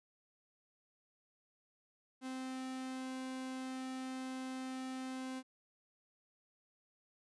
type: tone with flanger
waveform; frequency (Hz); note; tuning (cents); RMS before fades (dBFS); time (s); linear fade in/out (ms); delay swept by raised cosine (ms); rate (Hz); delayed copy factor
sawtooth; 260; C4; -11; -43; 2.21-5.43; 50; 1.7 to 2.25; 0.46; -0.5
effects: resampled to 24000 Hz